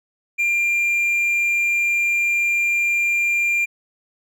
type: tone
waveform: triangle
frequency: 2389 Hz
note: D7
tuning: 29 cents sharp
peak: -15 dBFS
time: 0.38-3.66 s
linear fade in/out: 20 ms
effects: none